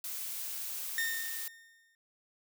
blue noise, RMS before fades -39 dBFS, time 0.04-1.48 s, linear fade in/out 2 ms
40% pulse tone with exponential decay, 1828 Hz, A#6, 34 cents flat, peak -28 dBFS, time 0.98-1.95 s, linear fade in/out 1 ms, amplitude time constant 210 ms
effects none

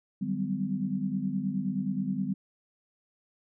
sine tone cluster, 150.5 / 187.9 / 197.4 / 253.7 Hz, D3 / F#3 / G3 / B3, +43 / +27 / +12 / +47 cents, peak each -38 / -33 / -31 / -34 dBFS, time 0.21-2.34 s, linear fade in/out 10 ms, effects none

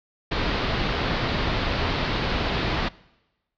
pink low-pass noise, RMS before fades -25 dBFS, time 0.31-2.89 s, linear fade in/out 10 ms, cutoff 4600 Hz, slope 48 dB/octave, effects noise-tail reverb RT60 1.0 s tail -22 dB re dry

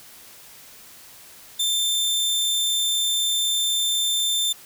sawtooth tone, 3568 Hz, A7, 23 cents sharp, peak -17 dBFS, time 1.59-4.53 s, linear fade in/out 10 ms, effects white hiss -46 dBFS RMS until 4.65 s

